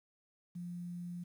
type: tone with quantisation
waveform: sine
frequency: 175.3 Hz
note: F3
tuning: 7 cents sharp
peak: -40 dBFS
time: 0.55-1.24 s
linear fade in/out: 10 ms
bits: 11
effects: none